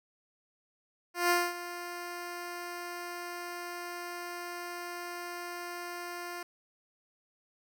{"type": "tone with ADSR envelope", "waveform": "10% pulse", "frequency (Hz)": 350.3, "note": "F4", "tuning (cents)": 5, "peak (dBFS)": -15, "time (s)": [1.14, 6.43], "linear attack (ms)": 160, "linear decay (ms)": 230, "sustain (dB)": -15, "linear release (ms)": 4, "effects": []}